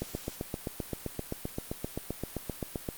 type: click train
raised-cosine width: 2 ms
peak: -19 dBFS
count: 23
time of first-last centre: 0.02-2.888 s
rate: 7.67 Hz
effects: white hiss -46 dBFS RMS until 2.97 s + Opus 48 kbps